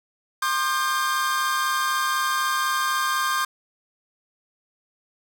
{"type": "tone cluster", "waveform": "45% pulse", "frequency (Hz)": [1062, 1206, 1586], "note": ["C6", "D6", "G6"], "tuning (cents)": [25, 46, 20], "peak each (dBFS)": -26, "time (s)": [0.42, 3.45], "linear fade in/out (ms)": 5, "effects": []}